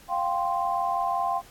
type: chord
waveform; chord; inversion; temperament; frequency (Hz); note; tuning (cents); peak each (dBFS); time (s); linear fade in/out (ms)
sine; F suspended second; none; equal; 698.5 / 784 / 1046.5; F5 / G5 / C6; 0 / 0 / 0; -28; 0.08-1.42; 50
effects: pink hiss -52 dBFS RMS until 1.5 s + AAC 64 kbps